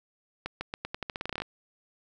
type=accelerating click train; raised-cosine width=0.3 ms; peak=-17 dBFS; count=16; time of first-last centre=0.46-1.42 s; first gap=150 ms; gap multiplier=0.86; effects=none